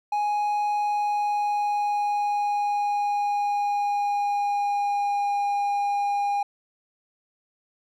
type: tone with pitch glide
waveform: triangle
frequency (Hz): 830.6 to 811.2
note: G#5 to G#5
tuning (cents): 0 to -41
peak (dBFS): -20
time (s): 0.12-6.43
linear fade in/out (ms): 5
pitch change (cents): -41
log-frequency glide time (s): 0.66-5.43
effects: none